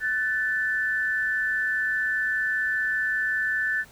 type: tone pair together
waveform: sine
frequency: 1505 / 1760 Hz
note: F#6 / A6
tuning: +29 / 0 cents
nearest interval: minor third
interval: 271 cents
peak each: -28 / -24 dBFS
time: 0-3.85 s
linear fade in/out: 50 ms
effects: pink hiss -52 dBFS RMS until 3.91 s